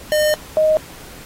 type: tone pair in turn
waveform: square / sine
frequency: 608 / 622.9 Hz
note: D#5 / D#5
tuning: -40 / +2 cents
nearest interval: unison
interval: 42 cents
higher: second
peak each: -14 / -11 dBFS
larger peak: second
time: 0.12-0.34 / 0.57-0.77 s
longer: first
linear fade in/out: 0 ms
effects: pink hiss -39 dBFS RMS until 1.25 s + AAC 48 kbps